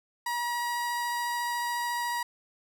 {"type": "tone with vibrato", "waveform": "30% pulse", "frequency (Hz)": 958, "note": "A#5", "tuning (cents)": 47, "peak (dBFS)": -26, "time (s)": [0.26, 2.23], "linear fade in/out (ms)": 5, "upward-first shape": "triangle", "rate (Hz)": 14, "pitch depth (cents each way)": 9, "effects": []}